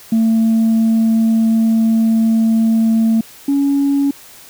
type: tone pair in turn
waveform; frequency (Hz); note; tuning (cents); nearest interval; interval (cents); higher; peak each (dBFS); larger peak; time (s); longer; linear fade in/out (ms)
sine; 224.3 / 280; A3 / C#4; +34 / +18; major third; 384; second; -8 / -10; first; 0.12-3.21 / 3.48-4.11; first; 5
effects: tanh soft clip ceiling -8 dBFS + white hiss -40 dBFS RMS until 4.49 s